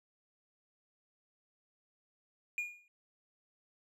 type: tone with exponential decay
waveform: triangle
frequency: 2431 Hz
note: D#7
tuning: 41 cents flat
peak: -29 dBFS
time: 2.58-2.88 s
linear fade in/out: 1 ms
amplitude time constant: 65 ms
effects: none